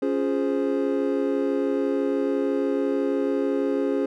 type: chord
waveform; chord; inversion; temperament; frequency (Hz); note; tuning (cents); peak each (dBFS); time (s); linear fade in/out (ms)
triangle; Db major seventh; none; equal; 277.2 / 349.2 / 415.3 / 523.3; Db4 / F4 / Ab4 / C5; 0 / 0 / 0 / 0; -23 / -28 / -24 / -27; 0.02-4.06; 5
effects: none